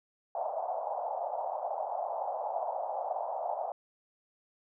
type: band-pass noise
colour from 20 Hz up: white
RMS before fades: -35 dBFS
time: 0.35-3.72 s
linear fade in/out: 2 ms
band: 610 to 830 Hz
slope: 48 dB/octave
effects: none